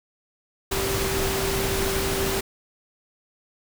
sine tone in noise, 388.9 Hz, G4, 14 cents flat, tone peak -27 dBFS, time 0.71-2.41 s, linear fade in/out 10 ms, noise pink, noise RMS -26 dBFS, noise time 0.71-2.41 s, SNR -4 dB, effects none

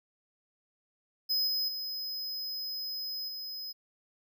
square tone with level steps, 5060 Hz, D#8, 28 cents sharp, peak -27 / -29 / -35 / -38 dBFS, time 1.29-3.73 s, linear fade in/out 20 ms, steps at 1.47 / 1.68 / 3.28 s, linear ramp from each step 5 ms, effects none

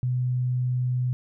sine tone, 125.5 Hz, B2, 28 cents sharp, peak -22 dBFS, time 0.03-1.13 s, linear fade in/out 0 ms, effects none

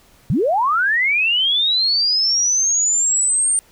sine linear sweep, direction up, 106.4 to 8870 Hz, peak -14 dBFS, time 0.3-3.59 s, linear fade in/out 0 ms, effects pink hiss -52 dBFS RMS until 3.71 s

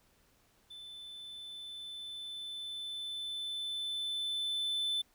triangle tone with level ramp, 3520 Hz, A7, in tune, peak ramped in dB -45 to -29 dBFS, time 0.7-5.02 s, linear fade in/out 10 ms, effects pink hiss -69 dBFS RMS until 5.14 s

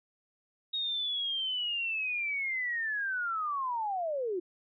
sine linear sweep, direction down, 3764 to 340 Hz, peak -30 dBFS, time 0.73-4.4 s, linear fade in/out 10 ms, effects none

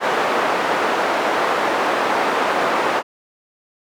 white band-pass noise, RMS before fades -19 dBFS, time 0-3.03 s, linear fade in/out 50 ms, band 390 to 1100 Hz, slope 12 dB/octave, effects none

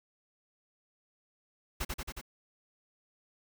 pink noise with echo, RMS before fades -34 dBFS, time 1.8-1.85 s, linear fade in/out 10 ms, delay 91 ms, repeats 4, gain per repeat -2 dB, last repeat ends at 2.214 s, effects none

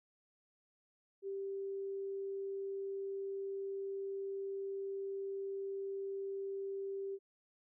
sine tone, 392 Hz, G4, in tune, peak -38 dBFS, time 1.22-7.19 s, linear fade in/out 50 ms, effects none

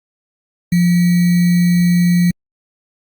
sine tone with sample-and-hold, 175.4 Hz, F3, 8 cents sharp, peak -9 dBFS, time 0.72-2.31 s, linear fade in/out 5 ms, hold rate 2100 Hz, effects Opus 48 kbps

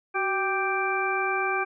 harmonic tone with a mistuned harmonic, 392 Hz, G4, in tune, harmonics 1 / 2 / 3 / 4 / 6, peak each -30 / -30 / -30 / -30 / -30 dBFS, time 0.14-1.65 s, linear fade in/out 20 ms, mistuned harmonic 1, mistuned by -65 cents, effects none

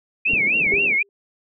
sine tone with vibrato, 2436 Hz, D#7, 37 cents flat, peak -16 dBFS, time 0.25-1.03 s, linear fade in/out 10 ms, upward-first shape sine, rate 3.9 Hz, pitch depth 220 cents each way
pink band-pass noise, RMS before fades -34 dBFS, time 0.26-0.97 s, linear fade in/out 50 ms, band 170 to 520 Hz, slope 24 dB/octave
clicks, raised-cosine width 5 ms, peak -19 / -29 / -22 dBFS, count 3, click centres 0.335 / 0.666 / 0.74 s
sine tone with exponential decay, 400 Hz, G4, 35 cents sharp, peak -19 dBFS, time 0.72-1.09 s, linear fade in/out 1 ms, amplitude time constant 79 ms
effects none

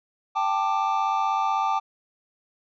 triangle chord, G suspended second, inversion none, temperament equal with one note detuned, 784 / 880 / 1184.9 Hz, G5 / A5 / D6, 0 / 0 / +15 cents, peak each -24 dBFS, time 0.35-1.8 s, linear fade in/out 20 ms, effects resampled to 16000 Hz

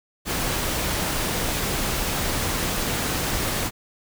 pink noise, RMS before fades -25 dBFS, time 0.25-3.71 s, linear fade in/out 50 ms, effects none

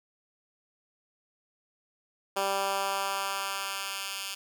10% pulse tone with high-pass filter sweep, 196 Hz, G3, in tune, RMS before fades -32 dBFS, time 2.36-4.35 s, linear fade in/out 10 ms, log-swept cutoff 500 to 2800 Hz, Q 0.96, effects none

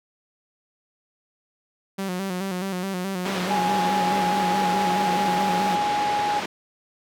sawtooth tone with vibrato, 187.5 Hz, F#3, 23 cents sharp, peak -22 dBFS, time 1.98-5.76 s, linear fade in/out 10 ms, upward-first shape square, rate 4.7 Hz, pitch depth 62 cents each way
pink band-pass noise, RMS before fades -30 dBFS, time 3.25-6.46 s, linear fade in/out 5 ms, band 240 to 4100 Hz, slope 12 dB/octave
sine tone, 830.6 Hz, G#5, in tune, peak -21 dBFS, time 3.5-6.4 s, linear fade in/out 10 ms
effects none

